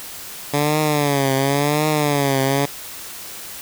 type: tone with vibrato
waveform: 10% pulse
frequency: 143.6 Hz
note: D3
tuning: 39 cents flat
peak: -8 dBFS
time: 0.53-2.66 s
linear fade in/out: 10 ms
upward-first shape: triangle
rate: 0.93 Hz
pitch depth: 130 cents each way
effects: white hiss -34 dBFS RMS until 3.61 s